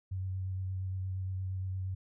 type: tone with vibrato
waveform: sine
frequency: 94 Hz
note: F#2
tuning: 28 cents sharp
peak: -33 dBFS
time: 0.11-1.95 s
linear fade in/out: 10 ms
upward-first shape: sine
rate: 8.6 Hz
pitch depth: 17 cents each way
effects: none